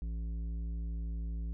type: tone with tanh clipping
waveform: triangle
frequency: 56.3 Hz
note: A1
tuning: 40 cents sharp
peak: -36 dBFS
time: 0.02-1.53 s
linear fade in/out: 0 ms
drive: 14 dB
effects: none